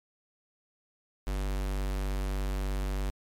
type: tone with notch filter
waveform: square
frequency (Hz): 48.36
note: G1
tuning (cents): -23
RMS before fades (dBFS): -31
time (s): 1.27-3.1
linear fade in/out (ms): 0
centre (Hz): 110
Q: 1.7
effects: MP3 64 kbps